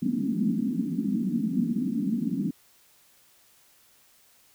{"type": "band-pass noise", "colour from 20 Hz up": "pink", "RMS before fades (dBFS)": -27, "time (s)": [0.02, 2.51], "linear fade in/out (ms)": 5, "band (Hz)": [190, 270], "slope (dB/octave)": 48, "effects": ["white hiss -60 dBFS RMS until 4.54 s"]}